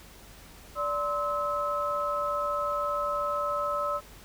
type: tone cluster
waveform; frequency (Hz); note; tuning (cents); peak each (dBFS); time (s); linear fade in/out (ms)
sine; 583 / 1042 / 1294; D5 / C6 / E6; -13 / -7 / -32; -31 / -35 / -29; 0.75-4.01; 50
effects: added 48 Hz sine -53 dBFS peak until 4.24 s + pink hiss -51 dBFS RMS until 4.24 s